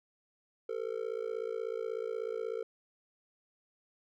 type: tone with amplitude modulation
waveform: triangle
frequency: 450.5 Hz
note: A4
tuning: 41 cents sharp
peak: -28 dBFS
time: 0.69-2.63 s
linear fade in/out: 5 ms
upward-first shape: sine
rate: 56.4 Hz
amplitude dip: 100%
effects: none